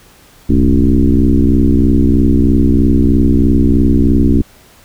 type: tone with frequency modulation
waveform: sine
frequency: 147.8 Hz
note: D3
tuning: 11 cents sharp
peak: -6 dBFS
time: 0.49-4.42 s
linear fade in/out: 10 ms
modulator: 63.1 Hz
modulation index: 2.8
effects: pink hiss -44 dBFS RMS until 4.84 s